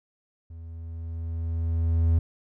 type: tone with level ramp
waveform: triangle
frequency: 82.5 Hz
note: E2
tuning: 2 cents sharp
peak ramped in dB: -37 to -15 dBFS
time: 0.5-2.19 s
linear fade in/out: 5 ms
effects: none